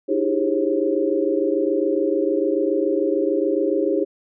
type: tone cluster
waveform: sine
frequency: 304 / 330.9 / 392 / 412 / 539 Hz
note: D#4 / E4 / G4 / G#4 / C#5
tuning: -40 / +7 / 0 / -14 / -49 cents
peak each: -24 dBFS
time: 0.08-4.05 s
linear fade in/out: 20 ms
effects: none

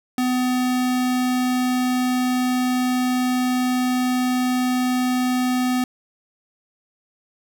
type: tone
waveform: square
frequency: 251.8 Hz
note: B3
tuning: 34 cents sharp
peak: -19 dBFS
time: 0.18-5.84 s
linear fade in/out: 2 ms
effects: none

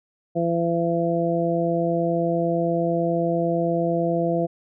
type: harmonic tone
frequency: 169 Hz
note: E3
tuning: 43 cents sharp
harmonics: 1 / 2 / 3 / 4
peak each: -25 / -25 / -25 / -25 dBFS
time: 0.35-4.47 s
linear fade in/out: 20 ms
effects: none

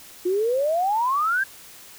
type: exponential sweep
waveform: sine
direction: up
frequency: 349.2 to 1630 Hz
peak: -19 dBFS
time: 0.25-1.44 s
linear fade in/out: 10 ms
effects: white hiss -45 dBFS RMS until 1.98 s

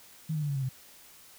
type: tone with pitch steps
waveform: sine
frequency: 158.3 / 152.11 / 146.17 / 140.46 / 134.97 / 129.7 Hz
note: D#3 / D#3 / D3 / C#3 / C#3 / C3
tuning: +30 / -39 / -8 / +23 / -46 / -15 cents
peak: -28 dBFS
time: 0.29-0.692 s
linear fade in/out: 10 ms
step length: 67 ms
effects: white hiss -54 dBFS RMS until 1.38 s

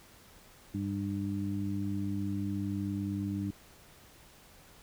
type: harmonic tone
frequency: 99.6 Hz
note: G2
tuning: 28 cents sharp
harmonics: 1 / 2 / 3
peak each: -36 / -35 / -36 dBFS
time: 0.74-3.51 s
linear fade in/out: 5 ms
effects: pink hiss -57 dBFS RMS until 4.82 s

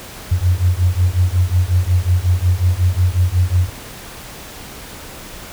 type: beating tone pair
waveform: sine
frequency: 87.31 / 92.81 Hz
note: F2 / F#2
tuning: 0 / +6 cents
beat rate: 5.5 Hz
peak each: -15 dBFS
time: 0.31-3.7 s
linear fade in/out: 10 ms
effects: pink hiss -34 dBFS RMS until 5.52 s

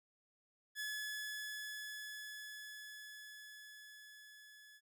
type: tone with level ramp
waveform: sawtooth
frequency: 1708 Hz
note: G#6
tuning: 48 cents sharp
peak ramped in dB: -36 to -55 dBFS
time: 0.75-4.81 s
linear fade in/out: 50 ms
effects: none

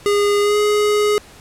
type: tone with pitch glide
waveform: square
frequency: 409.1 to 417.7 Hz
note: G#4 to G#4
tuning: -26 to +10 cents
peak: -14 dBFS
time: 0.06-1.18 s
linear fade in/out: 0 ms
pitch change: +36 cents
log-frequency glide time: 0.41-0.57 s
effects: pink hiss -43 dBFS RMS until 1.4 s + low-pass 11000 Hz 12 dB/octave

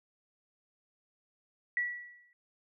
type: tone with exponential decay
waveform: sine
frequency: 1943 Hz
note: B6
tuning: 29 cents flat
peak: -26 dBFS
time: 1.77-2.33 s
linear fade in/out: 1 ms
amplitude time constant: 120 ms
effects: none

